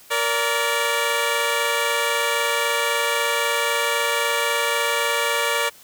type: tone pair together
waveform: 10% pulse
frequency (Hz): 466.2 / 576.8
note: A#4 / D5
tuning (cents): 0 / -31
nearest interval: major third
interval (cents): 369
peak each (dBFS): -14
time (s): 0.1-5.7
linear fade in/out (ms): 20
effects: white hiss -48 dBFS RMS until 5.83 s